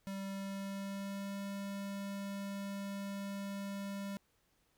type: tone with pitch glide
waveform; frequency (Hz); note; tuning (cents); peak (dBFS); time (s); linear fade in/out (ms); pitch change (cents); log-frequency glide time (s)
square; 195.3 to 198.48; G3 to G3; -6 to +22; -40; 0.07-4.17; 0; +28; 0.26-1.41
effects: pink hiss -75 dBFS RMS until 4.77 s